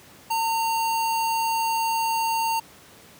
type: tone with sample-and-hold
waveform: sine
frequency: 907 Hz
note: A#5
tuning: 48 cents flat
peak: -21 dBFS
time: 0.3-2.6 s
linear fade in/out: 10 ms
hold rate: 3675 Hz
effects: pink hiss -49 dBFS RMS until 3.19 s + high-pass 100 Hz 12 dB/octave